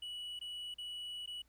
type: tone with dropouts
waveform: triangle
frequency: 2941 Hz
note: F#7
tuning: 11 cents flat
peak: -40 dBFS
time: 0.02-1.42 s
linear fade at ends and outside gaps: 5 ms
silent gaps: 0.392-0.412 / 0.742-0.783 / 1.261-1.274 s
effects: added 60 Hz sine -70 dBFS peak until 1.48 s + pink hiss -75 dBFS RMS until 1.48 s